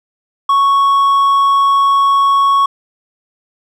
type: tone with hard clipping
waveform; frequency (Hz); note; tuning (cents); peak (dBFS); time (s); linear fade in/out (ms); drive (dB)
sine; 1108.7; C#6; 0; -9; 0.49-2.66; 5; 3
effects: none